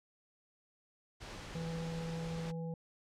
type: noise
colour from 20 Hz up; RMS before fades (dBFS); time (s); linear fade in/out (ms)
pink; -47; 1.2-2.52; 20
type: harmonic tone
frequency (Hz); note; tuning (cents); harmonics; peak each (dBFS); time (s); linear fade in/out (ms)
164.81; E3; 0; 1 / 3 / 5; -38 / -45 / -54; 1.55-2.74; 2
effects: low-pass 6000 Hz 12 dB/octave